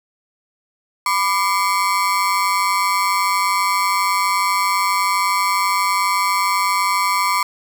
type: ring-modulated tone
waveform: 35% pulse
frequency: 1089 Hz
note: C#6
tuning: 31 cents flat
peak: -11 dBFS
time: 1.06-7.43 s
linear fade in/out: 2 ms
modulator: 93.9 Hz
effects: none